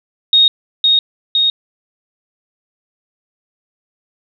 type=tone with echo; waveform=sine; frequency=3729 Hz; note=A#7; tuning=in tune; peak=-6 dBFS; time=0.33-0.48 s; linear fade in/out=2 ms; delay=510 ms; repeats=2; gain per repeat=-2 dB; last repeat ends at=1.5 s; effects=none